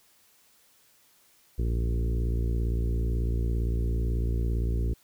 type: harmonic tone with a mistuned harmonic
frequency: 57.9 Hz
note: A#1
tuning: 11 cents flat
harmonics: 1 / 2 / 3 / 4 / 5 / 6 / 7 / 8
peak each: -25 / -32 / -40 / -41 / -44 / -41 / -43 / -47 dBFS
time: 1.58-4.94 s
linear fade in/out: 10 ms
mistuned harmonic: 1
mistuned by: +31 cents
effects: white hiss -62 dBFS RMS until 5.03 s